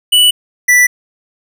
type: tone pair in turn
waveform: square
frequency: 2960 / 1972 Hz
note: F#7 / B6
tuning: 0 / -3 cents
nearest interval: perfect fifth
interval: 703 cents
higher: first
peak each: -6 dBFS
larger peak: neither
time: 0.12-0.31 / 0.68-0.87 s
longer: neither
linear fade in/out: 10 ms
effects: none